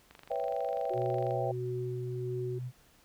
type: click train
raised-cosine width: 0.3 ms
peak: -34 dBFS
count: 30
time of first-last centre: 0.11-1.308 s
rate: 24.2 Hz
type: chord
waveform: sine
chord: C# half-diminished seventh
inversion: third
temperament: equal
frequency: 493.9 / 554.4 / 659.3 / 784 Hz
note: B4 / C#5 / E5 / G5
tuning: 0 / 0 / 0 / 0 cents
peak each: -36 dBFS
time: 0.3-1.52 s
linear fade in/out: 10 ms
type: tone with tremolo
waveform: sine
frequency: 370 Hz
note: F#4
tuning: in tune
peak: -34 dBFS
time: 0.9-2.59 s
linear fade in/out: 10 ms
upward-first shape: sine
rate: 1.5 Hz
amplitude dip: 40%
type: tone with pitch glide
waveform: sine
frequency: 123.47 to 125.27 Hz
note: B2 to B2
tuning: 0 to +25 cents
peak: -35 dBFS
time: 0.93-2.72 s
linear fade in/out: 50 ms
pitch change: +25 cents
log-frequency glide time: 1.13-2.55 s
effects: pink hiss -63 dBFS RMS until 3.04 s